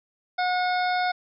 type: harmonic tone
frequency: 726 Hz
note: F#5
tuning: 33 cents flat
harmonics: 1 / 2 / 3 / 5 / 6 / 7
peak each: -23 / -29 / -33 / -37 / -39 / -40 dBFS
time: 0.38-1.12 s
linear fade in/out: 10 ms
effects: none